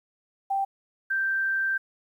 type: tone pair in turn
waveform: sine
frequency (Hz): 784 / 1568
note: G5 / G6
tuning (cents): 0 / 0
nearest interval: octave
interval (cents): 1200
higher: second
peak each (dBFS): -23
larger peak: neither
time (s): 0.5-0.65 / 1.1-1.78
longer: second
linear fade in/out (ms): 10
effects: 10-bit